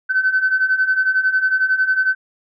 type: beating tone pair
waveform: sine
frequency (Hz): 1517 / 1528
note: F#6 / G6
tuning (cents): +43 / -45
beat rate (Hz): 11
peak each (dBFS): -19 / -15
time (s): 0.09-2.15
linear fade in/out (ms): 20
effects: tanh soft clip ceiling -7 dBFS